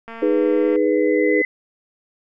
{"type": "click train", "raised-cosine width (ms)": 0.5, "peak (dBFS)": -21, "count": 156, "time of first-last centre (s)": [0.08, 0.76], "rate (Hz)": 228}
{"type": "tone with exponential growth", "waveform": "sine", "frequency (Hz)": 2026, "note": "B6", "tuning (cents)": 44, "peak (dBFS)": -18, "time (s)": [0.11, 1.45], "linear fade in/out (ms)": 2, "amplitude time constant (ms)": 290}
{"type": "chord", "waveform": "sine", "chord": "G# minor", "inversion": "second", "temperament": "equal", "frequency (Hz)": [311.1, 415.3, 493.9], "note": ["D#4", "G#4", "B4"], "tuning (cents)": [0, 0, 0], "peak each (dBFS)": -19, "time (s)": [0.22, 1.42], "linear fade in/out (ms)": 5}
{"effects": []}